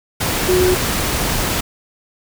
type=tone in noise; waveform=sine; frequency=365.5 Hz; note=F#4; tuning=21 cents flat; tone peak=-12 dBFS; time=0.48-0.75 s; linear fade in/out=10 ms; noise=pink; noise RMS=-19 dBFS; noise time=0.2-1.61 s; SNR=+4 dB; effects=none